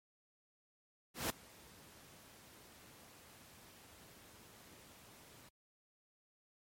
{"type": "noise with ADSR envelope", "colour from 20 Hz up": "pink", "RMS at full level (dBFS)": -35, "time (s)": [1.14, 5.49], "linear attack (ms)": 160, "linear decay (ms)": 4, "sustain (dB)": -24, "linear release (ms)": 5, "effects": ["high-pass 80 Hz 12 dB/octave", "MP3 64 kbps"]}